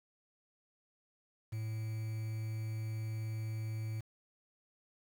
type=tone with quantisation; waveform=triangle; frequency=110.1 Hz; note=A2; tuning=2 cents sharp; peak=-34 dBFS; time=1.52-4.01 s; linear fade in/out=10 ms; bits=9; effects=none